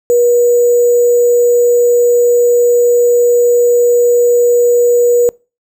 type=tone with sample-and-hold; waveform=sine; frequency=481.6 Hz; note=B4; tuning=44 cents flat; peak=-6 dBFS; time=0.1-5.29 s; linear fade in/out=0 ms; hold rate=7350 Hz; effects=noise-tail reverb RT60 0.3 s tail -25 dB re dry